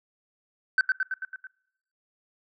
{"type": "tone with echo", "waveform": "sine", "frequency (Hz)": 1530, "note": "G6", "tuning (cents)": -42, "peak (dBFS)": -14, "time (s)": [0.78, 0.81], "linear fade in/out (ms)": 2, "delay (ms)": 110, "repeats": 6, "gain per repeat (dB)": -4, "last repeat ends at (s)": 1.47, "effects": ["noise-tail reverb RT60 0.8 s tail -25 dB re dry", "tanh soft clip ceiling -16 dBFS"]}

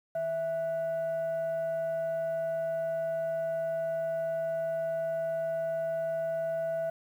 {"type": "tone with frequency modulation", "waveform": "sine", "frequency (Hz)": 659.3, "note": "E5", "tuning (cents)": 0, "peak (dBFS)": -28, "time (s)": [0.15, 6.9], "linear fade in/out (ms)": 5, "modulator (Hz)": 817, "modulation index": 0.23, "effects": ["tanh soft clip ceiling -24 dBFS", "10-bit"]}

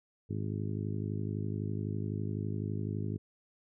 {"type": "harmonic tone", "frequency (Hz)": 51.91, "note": "G#1", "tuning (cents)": 0, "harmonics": [2, 3, 4, 5, 6, 7, 8], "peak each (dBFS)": [-35, -39, -41, -43, -45, -46, -47], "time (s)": [0.29, 3.18], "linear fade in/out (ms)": 20, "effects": []}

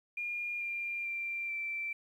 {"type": "tone with pitch steps", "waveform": "sine", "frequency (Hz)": [2417, 2391, 2365, 2339], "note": ["D7", "D7", "D7", "D7"], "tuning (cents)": [49, 30, 12, -8], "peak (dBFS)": -34, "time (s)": [0.17, 1.93], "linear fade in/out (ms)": 5, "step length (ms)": 440, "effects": ["11-bit"]}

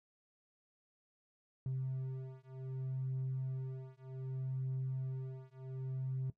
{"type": "beating tone pair", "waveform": "triangle", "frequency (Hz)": [130.81, 131.46], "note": ["C3", "C3"], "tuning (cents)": [0, 9], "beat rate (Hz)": 0.65, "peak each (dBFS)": [-38, -38], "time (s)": [1.66, 6.3], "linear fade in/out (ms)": 2, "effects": ["noise-tail reverb RT60 0.1 s tail -18 dB re dry", "tanh soft clip ceiling -31 dBFS"]}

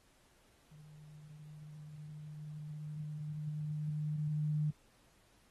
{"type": "tone with level ramp", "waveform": "sine", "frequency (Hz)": 151.3, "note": "D#3", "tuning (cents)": -48, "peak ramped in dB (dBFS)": [-54, -30], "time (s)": [0.71, 4.71], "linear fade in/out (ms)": 10, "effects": ["pink hiss -69 dBFS RMS until 5.5 s", "AAC 32 kbps"]}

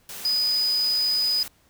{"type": "tone in noise", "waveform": "sine", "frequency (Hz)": 4978, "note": "D#8", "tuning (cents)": 0, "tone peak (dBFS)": -20, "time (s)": [0.25, 1.43], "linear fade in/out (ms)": 2, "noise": "white", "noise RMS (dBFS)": -37, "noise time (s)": [0.09, 1.48], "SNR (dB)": 14, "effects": ["pink hiss -61 dBFS RMS until 1.69 s"]}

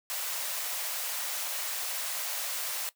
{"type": "high-pass noise", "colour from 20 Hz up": "white", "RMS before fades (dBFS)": -34, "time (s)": [0.1, 2.89], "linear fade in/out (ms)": 0, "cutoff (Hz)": 510, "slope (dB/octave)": 48, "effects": ["noise-tail reverb RT60 0.1 s tail -17 dB re dry"]}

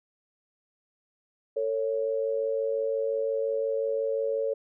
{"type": "tone pair together", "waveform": "sine", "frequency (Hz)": [448.7, 554.4], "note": ["A4", "C#5"], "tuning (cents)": [34, 0], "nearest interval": "major third", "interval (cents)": 366, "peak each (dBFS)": -28, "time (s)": [1.56, 4.54], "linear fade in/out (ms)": 10, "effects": []}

